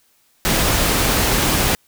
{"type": "noise", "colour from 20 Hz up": "pink", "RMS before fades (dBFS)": -17, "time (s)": [0.45, 1.75], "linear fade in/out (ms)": 0, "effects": ["white hiss -59 dBFS RMS until 1.87 s"]}